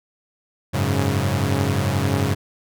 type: chord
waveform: sawtooth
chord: F# suspended second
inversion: none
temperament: equal with one note detuned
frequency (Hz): 92.5 / 103.83 / 137.87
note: F#2 / G#2 / C#3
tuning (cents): 0 / 0 / -9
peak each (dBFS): -19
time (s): 0.73-2.35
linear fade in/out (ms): 20
effects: none